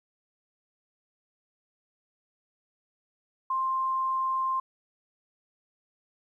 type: tone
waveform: sine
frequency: 1052 Hz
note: C6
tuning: 9 cents sharp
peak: -25 dBFS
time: 3.5-4.6 s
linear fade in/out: 5 ms
effects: 11-bit